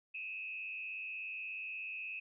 sine tone with frequency modulation, 2572 Hz, E7, 43 cents flat, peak -40 dBFS, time 0.14-2.2 s, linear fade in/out 10 ms, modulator 96.6 Hz, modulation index 0.96, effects none

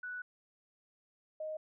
sine tone pair in turn, 1480 / 622.3 Hz, F#6 / D#5, 0 / 0 cents, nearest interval octave + minor third, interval 1500 cents, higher first, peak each -39 / -37 dBFS, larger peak second, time 0.03-0.22 / 1.4-1.57 s, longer first, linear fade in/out 5 ms, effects none

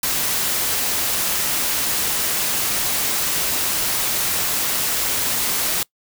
white noise, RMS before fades -21 dBFS, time 0.03-5.83 s, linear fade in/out 2 ms, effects noise-tail reverb RT60 0.1 s tail -23 dB re dry

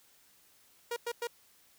sawtooth tone bursts, 473.9 Hz, A#4, 28 cents sharp, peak -29 dBFS, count 3, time 0.91-1.272 s, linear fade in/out 5 ms, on 54 ms, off 100 ms, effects white hiss -64 dBFS RMS until 1.78 s

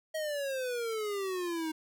square exponential sweep, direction down, 638 to 311.3 Hz, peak -33 dBFS, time 0.14-1.72 s, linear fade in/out 10 ms, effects none

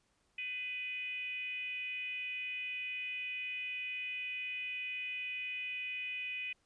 sine tone with frequency modulation, 2489 Hz, D#7, in tune, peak -37 dBFS, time 0.38-6.53 s, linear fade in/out 5 ms, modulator 480 Hz, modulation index 0.59, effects pink hiss -75 dBFS RMS until 6.65 s + resampled to 22050 Hz

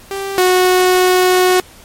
sawtooth tone pair in turn, 392 / 366.7 Hz, G4 / F#4, 0 / -15 cents, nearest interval minor second, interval 115 cents, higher first, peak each -16 / -5 dBFS, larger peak second, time 0.11-0.38 / 0.38-1.6 s, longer second, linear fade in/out 0 ms, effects pink hiss -41 dBFS RMS until 1.84 s + MP3 64 kbps

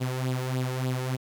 sawtooth tone with flanger, 128.4 Hz, C3, 32 cents flat, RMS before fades -29 dBFS, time 0-1.17 s, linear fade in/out 20 ms, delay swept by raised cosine 0.24 to 2.34 ms, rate 3.4 Hz, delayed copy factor +0.65, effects 10-bit

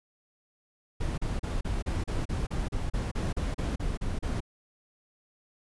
brown noise bursts, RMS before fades -30 dBFS, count 16, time 1-4.405 s, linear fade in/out 10 ms, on 180 ms, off 35 ms, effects resampled to 24000 Hz

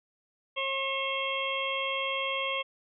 harmonic tone, 540 Hz, C#5, 45 cents flat, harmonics 1 / 2 / 4 / 5 / 6, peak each -35 / -35 / -35 / -35 / -35 dBFS, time 0.56-2.63 s, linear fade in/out 20 ms, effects none

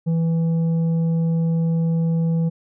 triangle tone with tanh clipping, 164.81 Hz, E3, in tune, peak -18 dBFS, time 0.06-2.5 s, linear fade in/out 20 ms, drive 10 dB, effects none

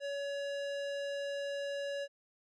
square tone with low-pass filter, 564 Hz, C#5, 30 cents sharp, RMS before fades -38 dBFS, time 0-2.08 s, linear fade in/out 50 ms, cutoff 5000 Hz, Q 0.82, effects none

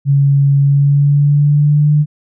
sine tone with pitch glide, 140 to 149.18 Hz, C#3 to D3, +18 to +27 cents, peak -7 dBFS, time 0.05-2.06 s, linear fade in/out 50 ms, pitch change +109 cents, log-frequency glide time 0.6-1.94 s, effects none

